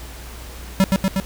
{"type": "tone with echo", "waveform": "square", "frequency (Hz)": 192.2, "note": "G3", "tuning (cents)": -34, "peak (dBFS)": -12, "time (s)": [0.8, 0.84], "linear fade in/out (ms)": 0, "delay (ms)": 120, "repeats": 3, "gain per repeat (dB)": -2, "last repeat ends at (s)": 1.2, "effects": ["added 60 Hz sine -35 dBFS peak until 1.25 s", "pink hiss -39 dBFS RMS until 1.25 s"]}